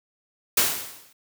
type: noise with exponential decay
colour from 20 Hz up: white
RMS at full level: -17 dBFS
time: 0.57-1.13 s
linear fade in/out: 5 ms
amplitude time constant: 120 ms
effects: high-pass 100 Hz 12 dB/octave